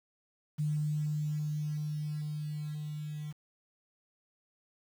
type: tone with level ramp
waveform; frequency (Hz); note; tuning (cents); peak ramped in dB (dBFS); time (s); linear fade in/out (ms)
sine; 150.7; D3; +45; -28 to -37; 0.58-3.33; 20
effects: 9-bit